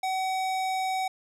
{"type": "tone with hard clipping", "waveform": "sine", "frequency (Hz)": 756, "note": "F#5", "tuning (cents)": 37, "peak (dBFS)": -28, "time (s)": [0.03, 1.08], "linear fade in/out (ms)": 5, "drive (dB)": 18, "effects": []}